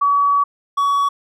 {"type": "tone pair in turn", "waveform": ["sine", "triangle"], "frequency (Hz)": [1136, 1128.8], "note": ["C#6", "C#6"], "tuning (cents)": [42, 31], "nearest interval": "unison", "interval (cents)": 11, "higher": "first", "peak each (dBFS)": -12, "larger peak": "neither", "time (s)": [[0.01, 0.44], [0.77, 1.09]], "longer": "first", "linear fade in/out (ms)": 10, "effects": []}